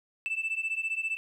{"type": "beating tone pair", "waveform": "sine", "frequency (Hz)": [2637, 2652], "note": ["E7", "E7"], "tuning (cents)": [0, 10], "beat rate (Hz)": 15, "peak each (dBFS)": [-31, -30], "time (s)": [0.26, 1.17], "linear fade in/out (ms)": 0, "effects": ["tanh soft clip ceiling -25 dBFS", "11-bit"]}